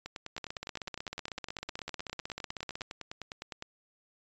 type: two click trains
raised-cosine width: 0.2 ms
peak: -22 / -20 dBFS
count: 36 / 40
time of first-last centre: 0.06-3.624 / 0.38-2.817 s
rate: 9.82 / 16 Hz
effects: resampled to 16000 Hz